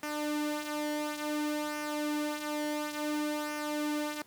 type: tone with flanger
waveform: sawtooth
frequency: 299.2 Hz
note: D4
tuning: 32 cents sharp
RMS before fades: -34 dBFS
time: 0.03-4.22 s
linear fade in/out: 2 ms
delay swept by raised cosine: 0.25 to 4.15 ms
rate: 0.57 Hz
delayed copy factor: -0.55
effects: pink hiss -60 dBFS RMS until 4.26 s + high-pass 100 Hz 12 dB/octave